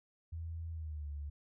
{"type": "tone with pitch glide", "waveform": "sine", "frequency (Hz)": [82.41, 72.58], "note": ["E2", "D2"], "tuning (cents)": [0, -20], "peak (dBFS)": -39, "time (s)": [0.32, 1.3], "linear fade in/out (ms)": 10, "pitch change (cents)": -220, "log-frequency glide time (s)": [0.71, 1.08], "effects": []}